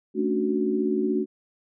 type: chord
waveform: sine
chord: D major seventh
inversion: second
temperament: equal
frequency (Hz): 220 / 277.2 / 293.7 / 370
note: A3 / C#4 / D4 / F#4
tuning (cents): 0 / 0 / 0 / 0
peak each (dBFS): -27 / -30 / -28 / -25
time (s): 0.14-1.26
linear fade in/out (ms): 50
effects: none